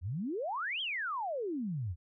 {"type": "exponential two-way sweep", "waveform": "sine", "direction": "up then down", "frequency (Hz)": [78, 3322, 78], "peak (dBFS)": -33, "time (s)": [0.01, 1.96], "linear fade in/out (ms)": 50, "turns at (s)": 0.81, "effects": []}